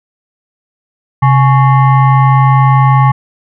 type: tone with frequency modulation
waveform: sine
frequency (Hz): 133.1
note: C3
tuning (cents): +30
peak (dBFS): -4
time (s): 1.22-3.12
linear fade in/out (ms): 10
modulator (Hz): 975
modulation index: 0.83
effects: none